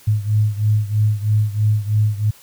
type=beating tone pair; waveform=sine; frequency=105.4 / 108.5 Hz; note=G#2 / A2; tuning=+26 / -24 cents; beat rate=3.1 Hz; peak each=-16 / -19 dBFS; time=0.07-2.31 s; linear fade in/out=10 ms; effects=white hiss -47 dBFS RMS until 2.42 s